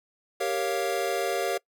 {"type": "chord", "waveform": "square", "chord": "G half-diminished seventh", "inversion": "none", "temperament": "equal", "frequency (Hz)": [392, 466.2, 554.4, 698.5], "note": ["G4", "Bb4", "Db5", "F5"], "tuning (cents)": [0, 0, 0, 0], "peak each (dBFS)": -32, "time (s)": [0.4, 1.58], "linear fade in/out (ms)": 10, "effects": ["noise-tail reverb RT60 0.1 s tail -23 dB re dry"]}